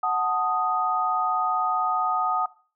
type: chord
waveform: sine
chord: D# diminished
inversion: first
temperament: equal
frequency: 740 / 880 / 1244.5 Hz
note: F#5 / A5 / D#6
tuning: 0 / 0 / 0 cents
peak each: -26 / -29 / -24 dBFS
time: 0.03-2.46 s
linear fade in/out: 5 ms
effects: noise-tail reverb RT60 0.4 s tail -20 dB re dry